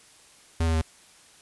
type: tone with pitch steps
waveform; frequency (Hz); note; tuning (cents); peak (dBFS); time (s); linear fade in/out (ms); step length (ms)
square; 82.41 / 81.18 / 79.97; E2 / E2 / D#2; 0 / -26 / +48; -22; 0.6-0.816; 5; 72
effects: white hiss -54 dBFS RMS until 1.41 s + resampled to 24000 Hz